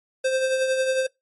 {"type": "tone with tremolo", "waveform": "square", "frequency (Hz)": 523.3, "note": "C5", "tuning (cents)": 0, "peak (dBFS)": -19, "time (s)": [0.24, 1.07], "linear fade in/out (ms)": 10, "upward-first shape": "triangle", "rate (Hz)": 11, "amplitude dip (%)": 50, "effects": ["noise-tail reverb RT60 0.2 s tail -25 dB re dry", "MP3 48 kbps"]}